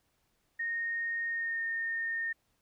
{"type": "tone with pitch glide", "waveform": "sine", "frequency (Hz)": [1852, 1830.7], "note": ["A#6", "A#6"], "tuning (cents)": [-12, -32], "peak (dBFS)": -31, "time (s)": [0.59, 2.33], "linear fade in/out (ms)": 10, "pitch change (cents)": -20, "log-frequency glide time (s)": [1.27, 1.62], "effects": ["pink hiss -75 dBFS RMS until 2.61 s"]}